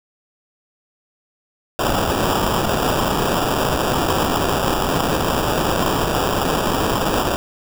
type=noise with sample-and-hold; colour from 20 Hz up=violet; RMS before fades=-19 dBFS; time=1.79-7.36 s; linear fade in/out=0 ms; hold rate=2100 Hz; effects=none